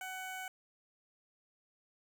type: tone with notch filter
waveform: 15% pulse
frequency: 750 Hz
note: F#5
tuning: 23 cents sharp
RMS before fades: -43 dBFS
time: 0.01-0.48 s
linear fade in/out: 2 ms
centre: 3900 Hz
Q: 2
effects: 12-bit